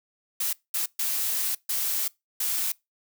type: noise bursts at uneven times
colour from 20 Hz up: blue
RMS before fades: -27 dBFS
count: 5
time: 0.4-0.53 / 0.74-0.86 / 0.99-1.55 / 1.69-2.08 / 2.4-2.72 s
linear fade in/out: 5 ms
effects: noise-tail reverb RT60 0.2 s tail -23 dB re dry